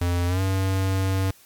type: tone with pitch glide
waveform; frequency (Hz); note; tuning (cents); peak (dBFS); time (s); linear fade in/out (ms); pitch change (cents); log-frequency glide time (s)
square; 87.6 to 95.53; F2 to G2; +6 to -44; -21; 0.01-1.31; 5; +150; 0.27-0.41
effects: white hiss -53 dBFS RMS until 1.45 s + MP3 96 kbps